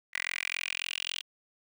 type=tone with high-pass filter sweep; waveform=10% pulse; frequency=43.65 Hz; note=F1; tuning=in tune; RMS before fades=-35 dBFS; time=0.13-1.22 s; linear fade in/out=20 ms; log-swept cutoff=2000 to 3100 Hz; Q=5.5; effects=none